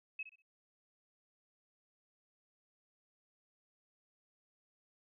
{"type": "tone with echo", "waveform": "sine", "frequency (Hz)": 2574, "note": "E7", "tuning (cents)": -42, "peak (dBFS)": -38, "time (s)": [0.19, 0.23], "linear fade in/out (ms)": 5, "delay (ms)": 64, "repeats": 3, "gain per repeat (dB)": -11, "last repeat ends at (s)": 0.422, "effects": []}